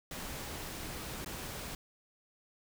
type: noise with dropouts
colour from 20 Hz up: pink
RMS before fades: -42 dBFS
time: 0.11-1.75 s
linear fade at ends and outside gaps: 2 ms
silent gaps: 1.247-1.26 s
effects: none